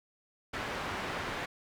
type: low-pass noise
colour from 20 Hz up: white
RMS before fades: -37 dBFS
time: 0.53-1.46 s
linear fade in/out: 10 ms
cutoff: 1800 Hz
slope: 12 dB/octave
effects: none